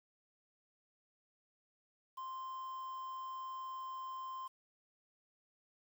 triangle tone with quantisation, 1046.5 Hz, C6, in tune, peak -40 dBFS, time 2.17-4.48 s, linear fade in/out 10 ms, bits 10, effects none

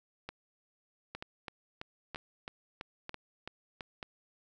two click trains, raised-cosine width 0.3 ms, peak -24 / -24 dBFS, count 9 / 5, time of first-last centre 1.15-3.808 / 0.29-4.028 s, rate 3.01 / 1.07 Hz, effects none

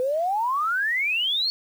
sine exponential sweep, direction up, 493.9 to 4435 Hz, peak -21 dBFS, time 0-1.5 s, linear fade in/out 0 ms, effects 8-bit

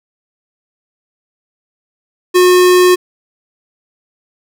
square tone, 362.1 Hz, F#4, 37 cents flat, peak -6 dBFS, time 2.34-2.96 s, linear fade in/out 20 ms, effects none

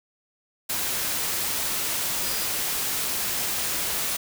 sine tone in noise, 4900 Hz, D#8, 27 cents flat, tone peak -36 dBFS, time 2.23-2.46 s, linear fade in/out 10 ms, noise white, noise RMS -27 dBFS, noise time 0.69-4.17 s, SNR -12 dB, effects none

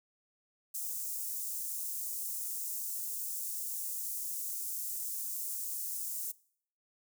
white high-pass noise, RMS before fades -38 dBFS, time 0.74-6.32 s, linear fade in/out 10 ms, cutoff 6900 Hz, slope 24 dB/octave, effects noise-tail reverb RT60 0.6 s tail -22 dB re dry

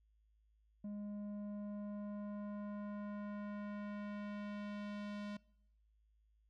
square tone with low-pass filter sweep, 206.1 Hz, G#3, 13 cents flat, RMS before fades -45 dBFS, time 0.84-5.37 s, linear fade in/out 5 ms, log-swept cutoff 420 to 4300 Hz, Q 0.95, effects noise-tail reverb RT60 0.8 s tail -24 dB re dry + added 53 Hz sine -70 dBFS peak until 6.49 s

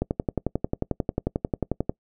click train, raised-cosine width 2 ms, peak -10 dBFS, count 22, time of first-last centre 0.02-1.895 s, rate 11.2 Hz, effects noise-tail reverb RT60 0.1 s tail -24 dB re dry

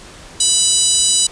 harmonic tone, 987.8 Hz, B5, in tune, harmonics 3 / 4 / 5 / 6 / 7 / 8 / 9, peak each -23 / -18 / -23 / -23 / -20 / -17 / -17 dBFS, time 0.4-1.27 s, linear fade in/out 5 ms, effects pink hiss -38 dBFS RMS until 1.31 s + resampled to 22050 Hz

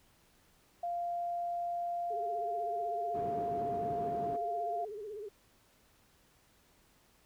sine tone, 695 Hz, F5, 9 cents flat, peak -33 dBFS, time 0.83-4.85 s, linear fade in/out 5 ms
sine tone with vibrato, 419.6 Hz, G#4, 18 cents sharp, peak -40 dBFS, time 2.1-5.29 s, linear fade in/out 10 ms, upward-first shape sine, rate 16 Hz, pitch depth 93 cents each way
white band-pass noise, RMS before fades -44 dBFS, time 3.14-4.37 s, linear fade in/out 10 ms, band 110 to 360 Hz, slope 12 dB/octave
effects pink hiss -67 dBFS RMS until 7.25 s

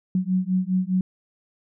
sine beating tone pair, 182.8 / 187.7 Hz, F#3 / F#3, -21 / +25 cents, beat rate 4.9 Hz, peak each -23 dBFS, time 0.15-1.01 s, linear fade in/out 2 ms, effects none

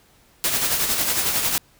white noise with tremolo, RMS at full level -20 dBFS, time 0.44-1.58 s, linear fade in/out 0 ms, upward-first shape sine, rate 11 Hz, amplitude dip 45%, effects pink hiss -56 dBFS RMS until 1.79 s

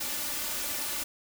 white noise with comb filter, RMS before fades -33 dBFS, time 0-1.04 s, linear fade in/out 10 ms, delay 3.4 ms, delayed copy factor +0.7, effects none

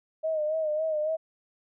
sine tone with vibrato, 622 Hz, D#5, 1 cent flat, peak -25 dBFS, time 0.23-1.17 s, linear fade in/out 20 ms, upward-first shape sine, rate 3.6 Hz, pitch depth 56 cents each way, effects none

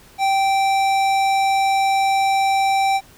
sine tone with tanh clipping, 780 Hz, G5, 9 cents flat, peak -17 dBFS, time 0.18-3.01 s, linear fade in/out 50 ms, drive 18 dB, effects pink hiss -48 dBFS RMS until 3.17 s

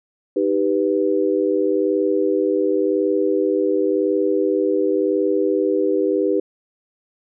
sine chord, Eb augmented, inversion none, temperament equal, 311.1 / 392 / 493.9 Hz, Eb4 / G4 / B4, 0 / 0 / 0 cents, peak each -21 / -19 / -21 dBFS, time 0.36-6.4 s, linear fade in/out 5 ms, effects none

